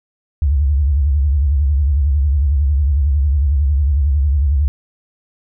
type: tone with vibrato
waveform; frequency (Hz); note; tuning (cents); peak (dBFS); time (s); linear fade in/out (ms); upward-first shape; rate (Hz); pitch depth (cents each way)
sine; 70.9; C#2; +40; -11; 0.42-4.68; 0; sine; 11; 150
effects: none